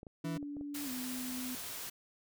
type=clicks; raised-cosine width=2 ms; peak=-35 dBFS; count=6; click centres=0.031 / 0.068 / 0.364 / 0.428 / 0.568 / 0.611 s
type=tone; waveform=40% pulse; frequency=164.81 Hz; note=E3; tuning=in tune; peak=-36 dBFS; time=0.24-0.38 s; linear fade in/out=10 ms
type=tone with pitch glide; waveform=sine; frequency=288.8 to 252.9 Hz; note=D4 to B3; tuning=-29 to +41 cents; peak=-39 dBFS; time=0.24-1.55 s; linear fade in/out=2 ms; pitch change=-230 cents; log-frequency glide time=0.84-0.9 s
type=noise; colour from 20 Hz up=white; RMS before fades=-43 dBFS; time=0.74-1.9 s; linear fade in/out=10 ms
effects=none